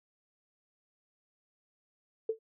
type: tone with exponential decay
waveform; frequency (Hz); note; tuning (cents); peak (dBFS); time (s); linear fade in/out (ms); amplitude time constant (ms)
sine; 444.1; A4; +16; -24; 2.29-2.39; 5; 20
effects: none